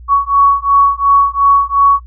sine beating tone pair, 1118 / 1120.8 Hz, C#6 / C#6, +14 / +19 cents, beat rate 2.8 Hz, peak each -10 dBFS, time 0.08-2 s, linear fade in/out 50 ms, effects noise-tail reverb RT60 0.1 s tail -22 dB re dry + added 60 Hz sine -31 dBFS peak until 2.06 s

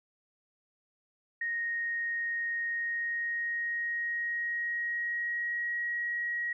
sine tone with pitch glide, 1864.7 to 1900.6 Hz, A#6 to A#6, 0 to +33 cents, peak -30 dBFS, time 1.41-6.53 s, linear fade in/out 5 ms, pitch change +33 cents, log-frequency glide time 2.67-5.79 s, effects none

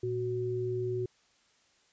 sine tone pair together, 116.7 / 370 Hz, A#2 / F#4, +2 / 0 cents, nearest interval octave + minor sixth, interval 1998 cents, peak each -35 / -31 dBFS, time 0.03-1.06 s, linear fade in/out 5 ms, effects white hiss -67 dBFS RMS until 1.92 s + resampled to 16000 Hz

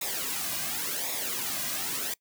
white noise with flanger, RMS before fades -32 dBFS, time 0.01-2.14 s, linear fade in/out 5 ms, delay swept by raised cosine 0.66 to 2.26 ms, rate 0.91 Hz, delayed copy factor -0.7, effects noise-tail reverb RT60 0.1 s tail -23 dB re dry

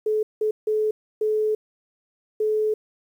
sine tone bursts at uneven times, 430 Hz, A4, 40 cents flat, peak -19 dBFS, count 5, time 0.06-0.23 / 0.41-0.51 / 0.67-0.91 / 1.21-1.55 / 2.4-2.74 s, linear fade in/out 5 ms, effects 9-bit

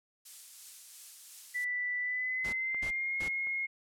violet noise with tremolo, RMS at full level -41 dBFS, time 0.25-1.65 s, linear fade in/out 10 ms, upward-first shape triangle, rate 2.9 Hz, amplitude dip 30%
sine tone with pitch glide, 1975.5 to 2154 Hz, B6 to C7, 0 to +50 cents, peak -31 dBFS, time 1.54-3.67 s, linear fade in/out 20 ms, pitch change +150 cents, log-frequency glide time 2-3.19 s
pink noise bursts, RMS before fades -43 dBFS, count 3, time 2.44-3.287 s, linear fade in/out 10 ms, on 89 ms, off 290 ms
clicks, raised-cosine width 0.5 ms, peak -31 / -37 dBFS, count 2, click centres 2.746 / 3.471 s
effects low-pass 9000 Hz 12 dB/octave

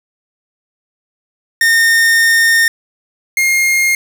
45% pulse tone pair in turn, 1828 / 2132 Hz, A#6 / C7, -34 / +32 cents, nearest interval minor third, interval 266 cents, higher second, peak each -8 / -10 dBFS, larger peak first, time 1.61-2.68 / 3.37-3.95 s, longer first, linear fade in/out 2 ms, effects none

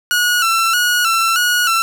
sawtooth tone with vibrato, 1396.9 Hz, F6, in tune, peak -9 dBFS, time 0.11-1.82 s, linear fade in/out 0 ms, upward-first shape square, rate 1.6 Hz, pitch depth 68 cents each way, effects none

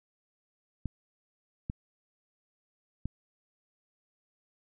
clicks, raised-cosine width 5 ms, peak -21 dBFS, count 3, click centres 0.857 / 1.699 / 3.056 s, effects none

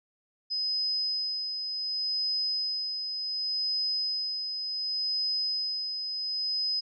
sine tone with tremolo, 5040 Hz, D#8, 21 cents sharp, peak -26 dBFS, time 0.5-6.81 s, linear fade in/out 20 ms, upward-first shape sine, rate 0.68 Hz, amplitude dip 45%, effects none

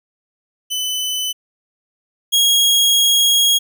sawtooth tone pair in turn, 3011 / 3291 Hz, F#7 / G#7, +30 / -16 cents, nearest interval major second, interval 154 cents, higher second, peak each -16 / -8 dBFS, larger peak second, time 0.7-1.33 / 2.32-3.59 s, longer second, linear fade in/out 20 ms, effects none

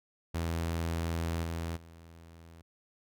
sawtooth tone with level steps, 83.1 Hz, E2, 15 cents sharp, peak -27 / -30 / -47 dBFS, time 0.34-2.62 s, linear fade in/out 10 ms, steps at 1.43 / 1.76 s, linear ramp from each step 10 ms, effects none

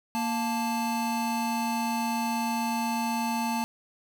square tone pair together, 233.1 / 880.1 Hz, A#3 / A5, 0 / 0 cents, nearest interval octave + major seventh, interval 2300 cents, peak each -30 / -30 dBFS, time 0.15-3.64 s, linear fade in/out 0 ms, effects none

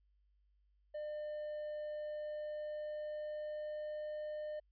triangle tone with pitch glide, 602 to 605.8 Hz, D5 to D#5, +43 to -46 cents, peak -38 dBFS, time 0.94-4.6 s, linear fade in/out 10 ms, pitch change +11 cents, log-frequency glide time 1.85-4.12 s, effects added 50 Hz sine -70 dBFS peak until 4.71 s + resampled to 11025 Hz

